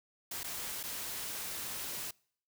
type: noise with dropouts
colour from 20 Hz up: white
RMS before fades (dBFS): -40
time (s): 0.31-2.11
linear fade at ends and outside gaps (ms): 5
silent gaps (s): 0.433-0.441 / 0.831-0.836
effects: noise-tail reverb RT60 0.6 s tail -26 dB re dry